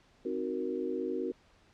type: chord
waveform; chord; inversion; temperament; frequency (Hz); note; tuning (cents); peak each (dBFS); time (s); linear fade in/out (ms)
sine; C half-diminished seventh; none; equal; 261.6 / 311.1 / 370 / 466.2; C4 / Eb4 / Gb4 / Bb4; 0 / 0 / 0 / 0; -38 / -39 / -35 / -37; 0.25-1.32; 5
effects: pink hiss -64 dBFS RMS until 1.73 s + low-pass 5000 Hz 12 dB/octave